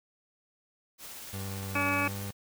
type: noise with tremolo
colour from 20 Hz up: white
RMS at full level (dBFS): -43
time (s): 0.98-2.33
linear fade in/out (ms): 50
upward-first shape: triangle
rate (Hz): 17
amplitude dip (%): 25
type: tone with pitch glide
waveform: 30% pulse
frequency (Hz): 97.1 to 99.54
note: G2 to G2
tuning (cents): -16 to +27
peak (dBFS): -33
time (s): 1.33-2.31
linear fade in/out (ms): 5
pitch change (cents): +43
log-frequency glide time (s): 1.93-2.17
type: harmonic tone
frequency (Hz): 285.7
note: D4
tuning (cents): -48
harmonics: 1 / 2 / 3 / 4 / 5 / 6 / 8 / 9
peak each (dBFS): -34 / -37 / -37 / -33 / -36 / -38 / -33 / -33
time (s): 1.75-2.08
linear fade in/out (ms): 5
effects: none